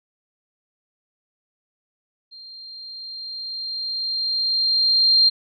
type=tone with level ramp; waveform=sine; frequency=4186 Hz; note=C8; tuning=in tune; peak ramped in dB=-39 to -11 dBFS; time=2.31-5.3 s; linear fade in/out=20 ms; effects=none